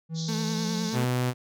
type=tone with pitch glide; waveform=triangle; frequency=162.1 to 173.73 Hz; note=E3 to F3; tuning=-29 to -9 cents; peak=-27 dBFS; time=0.09-0.92 s; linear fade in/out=50 ms; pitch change=+120 cents; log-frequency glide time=0.46-0.76 s
type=band-pass noise; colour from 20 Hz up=pink; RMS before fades=-38 dBFS; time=0.14-0.98 s; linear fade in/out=50 ms; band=3500 to 6700 Hz; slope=96 dB/octave
type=tone with vibrato; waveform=35% pulse; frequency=220 Hz; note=A3; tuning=in tune; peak=-28 dBFS; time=0.28-1.05 s; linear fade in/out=10 ms; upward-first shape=sine; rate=9.7 Hz; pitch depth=30 cents each way
type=tone; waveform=sawtooth; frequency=125.1 Hz; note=B2; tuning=23 cents sharp; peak=-20 dBFS; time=0.92-1.34 s; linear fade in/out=50 ms
effects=none